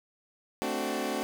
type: chord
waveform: 20% pulse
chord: D dominant seventh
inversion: second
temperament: equal with one note detuned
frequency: 220 / 261.6 / 293.7 / 373.2 Hz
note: A3 / C4 / D4 / F#4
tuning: 0 / 0 / 0 / +15 cents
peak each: -31 / -30 / -31 / -30 dBFS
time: 0.62-1.23 s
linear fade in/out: 0 ms
effects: none